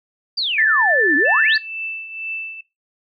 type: exponential two-way sweep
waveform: sine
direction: down then up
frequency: 4873 to 268.9 to 4873 Hz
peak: -18 dBFS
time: 0.37-1.57 s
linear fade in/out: 10 ms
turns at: 1.16 s
type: tone with vibrato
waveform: sine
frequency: 1760 Hz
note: A6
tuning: in tune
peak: -14 dBFS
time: 0.58-1.58 s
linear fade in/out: 5 ms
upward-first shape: triangle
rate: 10 Hz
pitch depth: 22 cents each way
type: tone with tremolo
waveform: sine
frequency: 2649 Hz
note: E7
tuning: 8 cents sharp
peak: -23 dBFS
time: 1.25-2.61 s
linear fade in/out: 5 ms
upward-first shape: triangle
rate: 2.1 Hz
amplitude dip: 70%
effects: noise-tail reverb RT60 0.2 s tail -17 dB re dry